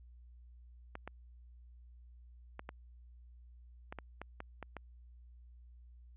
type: clicks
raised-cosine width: 0.5 ms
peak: -28 dBFS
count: 10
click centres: 0.954 / 1.076 / 2.594 / 2.691 / 3.925 / 3.987 / 4.216 / 4.404 / 4.627 / 4.767 s
effects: added 60 Hz sine -54 dBFS peak until 6.16 s + resampled to 8000 Hz